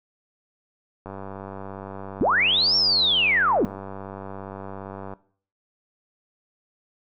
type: click train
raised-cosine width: 1 ms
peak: -22 dBFS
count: 398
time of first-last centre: 1.06-5.136 s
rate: 97.4 Hz
type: linear two-way sweep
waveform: sine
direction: up then down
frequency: 176.4 to 5530 to 176.4 Hz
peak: -17 dBFS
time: 2.21-3.65 s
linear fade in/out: 0 ms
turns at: 2.76 s
effects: noise-tail reverb RT60 0.5 s tail -18 dB re dry